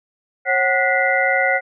sine tone cluster, 542 / 746 / 1457 / 1952 / 2075 Hz, C#5 / F#5 / F#6 / B6 / C7, -39 / +14 / -27 / -21 / -15 cents, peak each -21 dBFS, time 0.45-1.61 s, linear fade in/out 50 ms, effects none

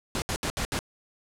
pink noise bursts at uneven times, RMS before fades -29 dBFS, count 5, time 0.15-0.22 / 0.29-0.36 / 0.43-0.5 / 0.57-0.65 / 0.72-0.79 s, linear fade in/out 0 ms, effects low-pass 10000 Hz 12 dB/octave

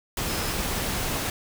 sine tone in noise, 5110 Hz, D#8, 45 cents sharp, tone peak -39 dBFS, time 0.28-0.52 s, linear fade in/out 2 ms, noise pink, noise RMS -28 dBFS, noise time 0.17-1.3 s, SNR -14 dB, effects none

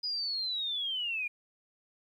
sine linear sweep, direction down, 4978 to 2382 Hz, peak -31 dBFS, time 0.03-1.28 s, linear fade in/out 10 ms, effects 11-bit

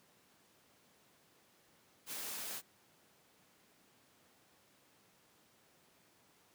white noise, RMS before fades -43 dBFS, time 2.06-2.62 s, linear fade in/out 50 ms, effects pink hiss -68 dBFS RMS until 6.54 s + high-pass 150 Hz 12 dB/octave

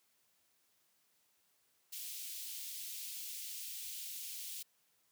white high-pass noise, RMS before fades -45 dBFS, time 1.92-4.63 s, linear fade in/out 10 ms, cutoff 2700 Hz, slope 24 dB/octave, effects white hiss -75 dBFS RMS until 5.11 s + high-pass 80 Hz 12 dB/octave

